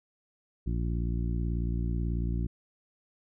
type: harmonic tone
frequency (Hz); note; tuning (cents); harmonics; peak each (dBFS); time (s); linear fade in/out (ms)
58.27; A#1; 0; 1 / 2 / 3 / 4 / 5 / 6; -29 / -34 / -36 / -42 / -42 / -45; 0.66-2.47; 10
effects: none